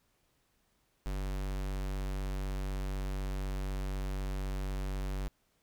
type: tone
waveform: square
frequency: 47.98 Hz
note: G1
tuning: 36 cents flat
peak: -34 dBFS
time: 1.06-5.28 s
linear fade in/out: 0 ms
effects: pink hiss -74 dBFS RMS until 5.62 s